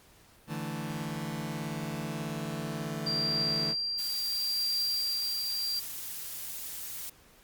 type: chord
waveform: sawtooth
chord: D suspended second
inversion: none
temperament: just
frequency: 146.83 / 165.19 / 220.2 Hz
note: D3 / E3 / A3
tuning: 0 / +4 / +2 cents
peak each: -34 dBFS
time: 0.47-3.75 s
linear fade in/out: 50 ms
type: tone with tremolo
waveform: sine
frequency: 4733 Hz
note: D8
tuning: 13 cents sharp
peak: -27 dBFS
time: 3.06-5.8 s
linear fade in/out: 10 ms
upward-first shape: triangle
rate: 0.73 Hz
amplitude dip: 40%
type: noise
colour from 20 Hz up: blue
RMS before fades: -39 dBFS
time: 3.98-7.1 s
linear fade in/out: 10 ms
effects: pink hiss -59 dBFS RMS until 7.43 s + Opus 48 kbps